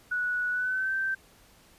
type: tone with pitch glide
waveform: sine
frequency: 1471 to 1558.5 Hz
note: F#6 to G6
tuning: -11 to -11 cents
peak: -26 dBFS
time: 0.11-1.15 s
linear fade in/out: 10 ms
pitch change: +100 cents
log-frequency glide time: 0.51-0.94 s
effects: pink hiss -58 dBFS RMS until 1.78 s + resampled to 32000 Hz